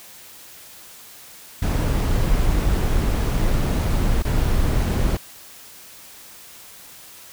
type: noise with dropouts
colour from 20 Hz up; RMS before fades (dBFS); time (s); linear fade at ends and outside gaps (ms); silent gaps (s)
brown; -19; 1.62-5.17; 5; 4.223-4.249
effects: white hiss -43 dBFS RMS until 7.32 s